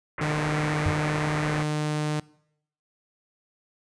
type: low-pass noise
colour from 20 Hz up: white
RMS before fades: -32 dBFS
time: 0.18-1.63 s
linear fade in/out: 5 ms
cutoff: 2300 Hz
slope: 48 dB/octave
type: tone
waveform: sawtooth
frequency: 151.3 Hz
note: D#3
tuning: 48 cents flat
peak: -21 dBFS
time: 0.21-2.2 s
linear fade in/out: 5 ms
type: tone with exponential decay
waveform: sine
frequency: 92 Hz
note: F#2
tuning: 9 cents flat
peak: -18 dBFS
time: 0.86-1.03 s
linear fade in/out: 0 ms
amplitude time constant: 35 ms
effects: noise-tail reverb RT60 0.7 s tail -22 dB re dry + resampled to 22050 Hz